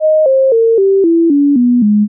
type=tone with pitch steps; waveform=sine; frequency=622.3 / 532.4 / 455.6 / 389.8 / 333.5 / 285.3 / 244.1 / 208.9 Hz; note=D#5 / C5 / A#4 / G4 / E4 / C#4 / B3 / G#3; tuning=0 / +30 / -40 / -10 / +20 / +50 / -20 / +10 cents; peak=-6 dBFS; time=0-2.08 s; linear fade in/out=50 ms; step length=260 ms; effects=none